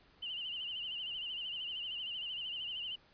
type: tone with vibrato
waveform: sine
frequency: 2932 Hz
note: F#7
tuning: 16 cents flat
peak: -38 dBFS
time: 0.22-2.96 s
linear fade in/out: 10 ms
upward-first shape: sine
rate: 13 Hz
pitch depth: 92 cents each way
effects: pink hiss -65 dBFS RMS until 3.13 s + resampled to 11025 Hz